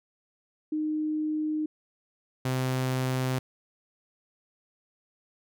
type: tone pair in turn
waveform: sine / sawtooth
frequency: 307.6 / 129.33 Hz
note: D#4 / C3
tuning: -20 / -20 cents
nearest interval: octave + minor third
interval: 1500 cents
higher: first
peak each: -26 / -22 dBFS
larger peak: second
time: 0.72-1.66 / 2.45-3.39 s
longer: neither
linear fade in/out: 5 ms
effects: none